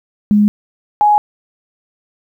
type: tone pair in turn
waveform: sine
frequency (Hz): 208 / 835.4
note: G#3 / G#5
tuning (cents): +3 / +10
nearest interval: 2 octaves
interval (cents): 2407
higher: second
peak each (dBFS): -7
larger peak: neither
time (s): 0.31-0.48 / 1.01-1.18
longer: neither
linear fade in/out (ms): 0
effects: 8-bit